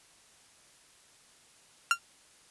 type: tone with exponential decay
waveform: 30% pulse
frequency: 1384 Hz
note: F6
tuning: 16 cents flat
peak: -15 dBFS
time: 1.91-1.99 s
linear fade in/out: 1 ms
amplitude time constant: 16 ms
effects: white hiss -60 dBFS RMS until 2.5 s + resampled to 24000 Hz